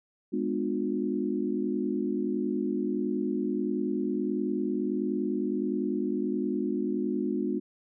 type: chord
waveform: sine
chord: G# diminished seventh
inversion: none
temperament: just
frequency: 207.7 / 249.2 / 299 / 358.8 Hz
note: G#3 / B3 / D4 / F4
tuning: 0 / +16 / +31 / +47 cents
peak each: -32 dBFS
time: 0.32-7.6 s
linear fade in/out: 20 ms
effects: none